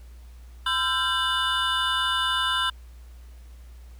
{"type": "tone cluster", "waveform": "triangle", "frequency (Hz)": [1019, 1351, 1579, 2949, 3564], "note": ["C6", "E6", "G6", "F#7", "A7"], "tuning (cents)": [-46, 42, 12, -6, 22], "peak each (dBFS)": -27, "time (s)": [0.66, 2.7], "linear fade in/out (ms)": 5, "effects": ["added 60 Hz sine -42 dBFS peak until 3.99 s", "pink hiss -59 dBFS RMS until 3.99 s"]}